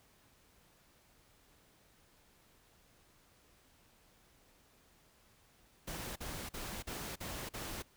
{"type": "noise bursts", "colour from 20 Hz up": "pink", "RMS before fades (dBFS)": -43, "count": 6, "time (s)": [5.87, 7.825], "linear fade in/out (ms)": 10, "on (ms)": 290, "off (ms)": 43, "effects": ["pink hiss -67 dBFS RMS until 7.96 s"]}